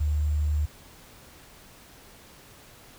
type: tone with sample-and-hold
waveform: sine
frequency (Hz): 75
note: D2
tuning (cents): +37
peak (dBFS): -22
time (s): 0-0.66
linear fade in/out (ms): 10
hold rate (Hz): 7350
effects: pink hiss -51 dBFS RMS until 2.98 s